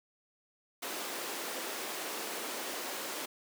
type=high-pass noise; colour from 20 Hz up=pink; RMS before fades=-39 dBFS; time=0.82-3.26 s; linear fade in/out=10 ms; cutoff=290 Hz; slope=24 dB/octave; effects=none